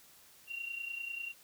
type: tone with amplitude modulation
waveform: sine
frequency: 2757 Hz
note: F7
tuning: 23 cents flat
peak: -35 dBFS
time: 0.47-1.34 s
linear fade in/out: 50 ms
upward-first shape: sine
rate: 30.1 Hz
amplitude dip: 65%
effects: white hiss -60 dBFS RMS until 1.43 s